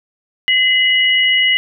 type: tone pair together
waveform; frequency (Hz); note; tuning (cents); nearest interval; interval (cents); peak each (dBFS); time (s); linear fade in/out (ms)
sine; 2037 / 2916; C7 / F#7; -47 / -26; tritone; 621; -13; 0.48-1.57; 0
effects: none

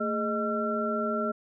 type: tone cluster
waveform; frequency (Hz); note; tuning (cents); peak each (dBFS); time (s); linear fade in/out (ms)
sine; 224 / 415.9 / 621 / 1357; A3 / G#4 / D#5 / E6; +31 / +2 / -3 / +50; -31 / -33 / -32 / -31; 0-1.32; 10
effects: none

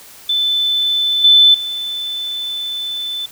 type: tone with level steps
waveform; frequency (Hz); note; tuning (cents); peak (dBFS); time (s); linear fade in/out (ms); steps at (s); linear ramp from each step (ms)
sine; 3517; A7; -1; -13 / -5 / -20; 0.29-3.26; 5; 1.24 / 1.54; 5
effects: white hiss -40 dBFS RMS until 3.31 s

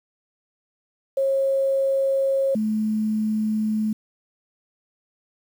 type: tone pair in turn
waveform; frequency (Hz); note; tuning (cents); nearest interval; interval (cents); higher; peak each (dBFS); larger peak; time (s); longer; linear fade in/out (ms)
sine; 542 / 216; C#5 / A3; -39 / -32; octave + major third; 1593; first; -18 / -20; first; 1.17-2.55 / 2.55-3.93; neither; 5
effects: 8-bit

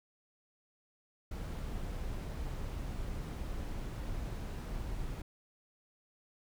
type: noise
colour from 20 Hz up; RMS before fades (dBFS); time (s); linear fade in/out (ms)
brown; -39; 1.31-5.22; 5
effects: none

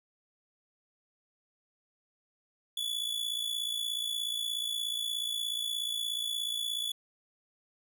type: tone with amplitude modulation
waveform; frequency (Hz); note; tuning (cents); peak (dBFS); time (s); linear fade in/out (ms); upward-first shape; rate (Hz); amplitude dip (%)
45% pulse; 3429; A7; -45; -29; 2.77-6.92; 5; sine; 56.8; 65
effects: none

